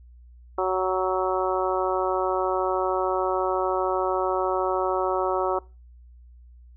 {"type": "harmonic tone", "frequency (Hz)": 186.5, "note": "F#3", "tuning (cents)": 14, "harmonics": [2, 3, 4, 5, 6, 7], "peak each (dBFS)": [-26, -28, -29, -30, -31, -31], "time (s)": [0.58, 5.59], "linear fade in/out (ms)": 5, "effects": ["noise-tail reverb RT60 0.3 s tail -23 dB re dry", "added 60 Hz sine -46 dBFS peak until 6.76 s"]}